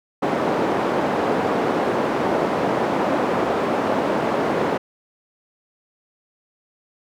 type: band-pass noise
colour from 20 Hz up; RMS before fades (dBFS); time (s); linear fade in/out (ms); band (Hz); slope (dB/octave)
white; -21; 0.22-4.78; 10; 220 to 670; 12
effects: none